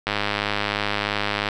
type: click train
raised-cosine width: 0.3 ms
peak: -6 dBFS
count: 147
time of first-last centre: 0.07-1.487 s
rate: 103 Hz
effects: none